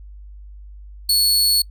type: tone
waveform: sawtooth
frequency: 4400 Hz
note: C#8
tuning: 14 cents flat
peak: -11 dBFS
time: 1.09-1.62 s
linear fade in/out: 5 ms
effects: noise-tail reverb RT60 0.1 s tail -24 dB re dry + added 50 Hz sine -36 dBFS peak until 1.7 s